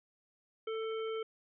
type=harmonic tone; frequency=443.9 Hz; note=A4; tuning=15 cents sharp; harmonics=1 / 3 / 5 / 7; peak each=-35 / -45 / -51 / -50 dBFS; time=0.67-1.23 s; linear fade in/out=5 ms; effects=none